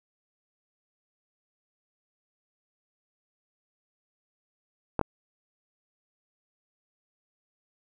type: clicks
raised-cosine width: 1 ms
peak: -11 dBFS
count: 2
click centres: 4.993 / 5.013 s
effects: none